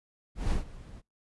brown noise with ADSR envelope, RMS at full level -26 dBFS, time 0.35-1.02 s, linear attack 160 ms, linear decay 130 ms, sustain -19 dB, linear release 36 ms, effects noise-tail reverb RT60 0.2 s tail -26 dB re dry + resampled to 24000 Hz

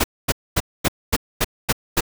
pink noise bursts, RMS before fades -17 dBFS, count 8, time 0-2.008 s, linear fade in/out 10 ms, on 41 ms, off 240 ms, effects none

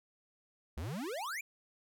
square exponential sweep, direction up, 64.9 to 2489 Hz, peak -38 dBFS, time 0.77-1.41 s, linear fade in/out 5 ms, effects none

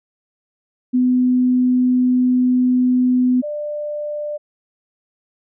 sine tone pair in turn, 251.3 / 594.3 Hz, B3 / D5, +30 / +20 cents, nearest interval octave + minor third, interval 1490 cents, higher second, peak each -12 / -22 dBFS, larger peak first, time 0.93-3.42 / 3.42-4.38 s, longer first, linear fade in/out 20 ms, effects none

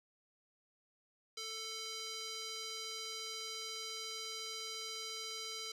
square tone with band-pass filter, 442.9 Hz, A4, 11 cents sharp, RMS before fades -44 dBFS, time 1.37-5.72 s, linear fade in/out 5 ms, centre 4700 Hz, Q 1.9, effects none

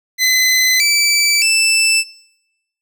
20% pulse tone with pitch steps, 2029 / 2317 / 2647 Hz, B6 / D7 / E7, +46 / -24 / +7 cents, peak -6 dBFS, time 0.18-2.04 s, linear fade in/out 50 ms, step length 620 ms, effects noise-tail reverb RT60 0.9 s tail -22 dB re dry

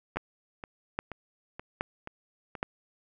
two click trains, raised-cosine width 0.5 ms, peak -14 / -24 dBFS, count 4 / 6, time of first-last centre 0.17-2.629 / 0.16-2.552 s, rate 1.22 / 2.09 Hz, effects none

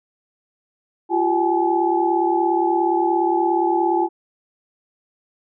sine tone cluster, 344.7 / 381.8 / 784 / 854 Hz, F4 / G4 / G5 / G#5, -23 / -46 / 0 / +48 cents, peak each -19 / -26 / -24 / -20 dBFS, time 1.09-4.09 s, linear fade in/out 50 ms, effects none

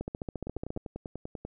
two click trains, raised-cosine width 2 ms, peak -24 / -21 dBFS, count 11 / 12, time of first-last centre 0.47-1.45 / 0.01-0.774 s, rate 10.2 / 14.4 Hz, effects none

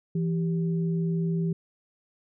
sine tone pair together, 166.97 / 392 Hz, E3 / G4, +23 / 0 cents, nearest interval octave + minor third, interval 1477 cents, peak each -24 / -34 dBFS, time 0.15-1.53 s, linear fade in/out 5 ms, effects none

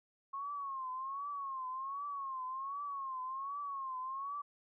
sine tone with vibrato, 1086 Hz, C#6, 36 cents flat, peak -38 dBFS, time 0.33-4.42 s, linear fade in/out 10 ms, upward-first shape triangle, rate 1.3 Hz, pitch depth 120 cents each way, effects none

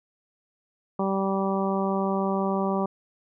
harmonic tone, 194 Hz, G3, 18 cents flat, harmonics 1 / 2 / 3 / 4 / 5 / 6, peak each -26 / -29 / -31 / -32 / -33 / -34 dBFS, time 0.99-2.86 s, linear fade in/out 5 ms, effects none

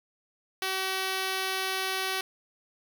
5% pulse tone, 380 Hz, F#4, 46 cents sharp, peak -17 dBFS, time 0.62-2.21 s, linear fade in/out 2 ms, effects none

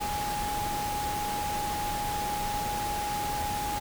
sine tone in noise, 829 Hz, G#5, 3 cents flat, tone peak -30 dBFS, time 0-3.8 s, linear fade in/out 20 ms, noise pink, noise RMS -35 dBFS, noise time 0-3.8 s, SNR +2 dB, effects none

